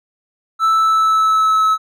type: tone with pitch glide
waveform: triangle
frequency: 1318.5 to 1294.4 Hz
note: E6 to E6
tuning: 0 to -32 cents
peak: -9 dBFS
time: 0.59-1.78 s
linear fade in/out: 50 ms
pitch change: -32 cents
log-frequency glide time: 0.71-1.66 s
effects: none